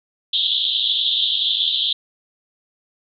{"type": "band-pass noise", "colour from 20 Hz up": "pink", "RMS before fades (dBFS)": -20, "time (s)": [0.33, 1.93], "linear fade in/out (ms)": 5, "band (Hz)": [3200, 3800], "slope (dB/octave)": 96, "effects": []}